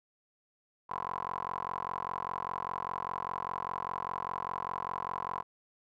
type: tone with band-pass filter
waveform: 15% pulse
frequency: 45 Hz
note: F#1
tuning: 47 cents flat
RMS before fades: -37 dBFS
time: 0.89-5.43 s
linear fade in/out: 20 ms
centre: 1000 Hz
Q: 7.9
effects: none